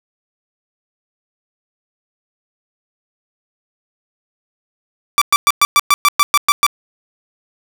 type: tone bursts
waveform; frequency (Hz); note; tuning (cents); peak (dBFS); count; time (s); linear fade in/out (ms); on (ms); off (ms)
sawtooth; 1164; D6; -16; -4; 11; 5.18-6.665; 0; 35; 110
effects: none